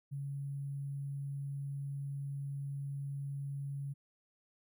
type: tone with sample-and-hold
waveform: sine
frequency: 139.9 Hz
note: C#3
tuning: 16 cents sharp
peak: -37 dBFS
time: 0.11-3.94 s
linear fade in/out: 20 ms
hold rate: 11025 Hz
effects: none